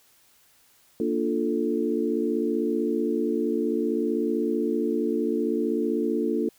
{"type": "chord", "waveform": "sine", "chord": "Bb major seventh", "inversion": "none", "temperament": "equal", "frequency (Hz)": [233.1, 293.7, 349.2, 440], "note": ["Bb3", "D4", "F4", "A4"], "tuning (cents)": [0, 0, 0, 0], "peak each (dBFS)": -28, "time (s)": [1, 6.49], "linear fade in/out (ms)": 2, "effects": ["white hiss -60 dBFS RMS until 6.58 s"]}